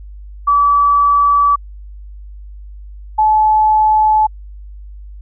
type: tone pair in turn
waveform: sine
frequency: 1150 / 861.5 Hz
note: D6 / A5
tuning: -37 / -37 cents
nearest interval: perfect fourth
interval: 500 cents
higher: first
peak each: -8 dBFS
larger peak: neither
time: 0.47-1.56 / 3.18-4.27 s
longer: neither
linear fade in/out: 10 ms
effects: added 50 Hz sine -30 dBFS peak until 5.21 s